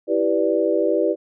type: chord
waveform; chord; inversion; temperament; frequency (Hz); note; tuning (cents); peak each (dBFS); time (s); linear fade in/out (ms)
sine; E minor seventh; none; equal; 329.6 / 392 / 493.9 / 587.3; E4 / G4 / B4 / D5; 0 / 0 / 0 / 0; -22; 0.07-1.16; 50
effects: none